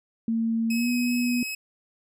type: tone with pitch glide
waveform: sine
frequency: 227 to 243.3 Hz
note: A#3 to B3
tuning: -46 to -26 cents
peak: -22 dBFS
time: 0.28-1.43 s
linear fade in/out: 2 ms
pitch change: +120 cents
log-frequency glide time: 0.7-0.89 s
type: tone with vibrato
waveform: sawtooth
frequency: 2552 Hz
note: D#7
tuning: 43 cents sharp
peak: -27 dBFS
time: 0.7-1.55 s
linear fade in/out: 5 ms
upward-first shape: sine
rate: 2.7 Hz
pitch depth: 9 cents each way
effects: none